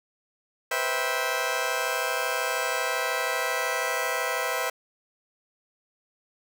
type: chord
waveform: 15% pulse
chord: C major seventh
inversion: third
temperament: just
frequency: 490.5 / 523.3 / 654.1 / 784.9 Hz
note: B4 / C5 / E5 / G5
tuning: -12 / 0 / -14 / +2 cents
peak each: -25 / -25 / -24 / -27 dBFS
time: 0.71-4.7 s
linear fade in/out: 5 ms
effects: none